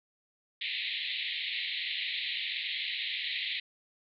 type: band-pass noise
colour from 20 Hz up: white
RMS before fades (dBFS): -35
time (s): 0.61-3.6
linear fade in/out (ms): 5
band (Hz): 1900 to 4100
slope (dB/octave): 96
effects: none